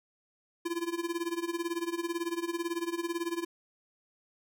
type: tone with tremolo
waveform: square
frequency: 340 Hz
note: F4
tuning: 46 cents flat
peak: -29 dBFS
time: 0.65-3.45 s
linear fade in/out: 10 ms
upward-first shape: sine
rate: 18 Hz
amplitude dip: 85%
effects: none